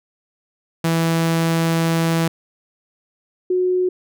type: tone pair in turn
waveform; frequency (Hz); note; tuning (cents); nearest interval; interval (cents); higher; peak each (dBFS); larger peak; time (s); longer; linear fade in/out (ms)
sawtooth / sine; 164.81 / 365.5; E3 / F#4; 0 / -21; octave + major second; 1379; second; -12 / -15; first; 0.84-2.28 / 3.5-3.89; first; 5
effects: none